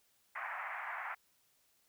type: band-pass noise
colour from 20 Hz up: white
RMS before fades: -42 dBFS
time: 0.35-1.15 s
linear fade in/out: 10 ms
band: 700 to 2100 Hz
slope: 48 dB/octave
effects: white hiss -73 dBFS RMS until 1.88 s